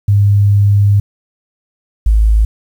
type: tone pair in turn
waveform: sine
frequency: 101.4 / 53.71 Hz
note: G#2 / A1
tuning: -41 / -41 cents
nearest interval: major seventh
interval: 1100 cents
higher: first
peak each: -6 dBFS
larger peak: neither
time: 0.08-1 / 2.06-2.45 s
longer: first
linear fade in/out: 5 ms
effects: 7-bit